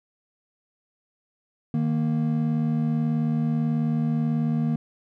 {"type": "tone pair together", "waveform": "triangle", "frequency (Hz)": [154.71, 233.1], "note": ["D#3", "A#3"], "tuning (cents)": [-10, 0], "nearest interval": "perfect fifth", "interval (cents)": 710, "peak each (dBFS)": -22, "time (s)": [1.74, 4.76], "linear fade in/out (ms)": 2, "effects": []}